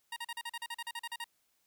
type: tone bursts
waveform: 15% pulse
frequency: 936 Hz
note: A#5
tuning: 7 cents sharp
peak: -31 dBFS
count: 14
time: 0.12-1.243 s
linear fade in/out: 5 ms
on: 44 ms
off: 39 ms
effects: white hiss -75 dBFS RMS until 1.66 s